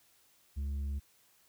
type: tone with tanh clipping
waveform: sine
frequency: 70.3 Hz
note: C#2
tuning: 25 cents sharp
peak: -34 dBFS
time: 0.56-1 s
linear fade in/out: 20 ms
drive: 5 dB
effects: white hiss -67 dBFS RMS until 1.48 s